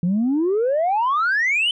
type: exponential sweep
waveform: sine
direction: up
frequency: 167.6 to 3098 Hz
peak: -15 dBFS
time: 0.03-1.71 s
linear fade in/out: 2 ms
effects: tanh soft clip ceiling -14 dBFS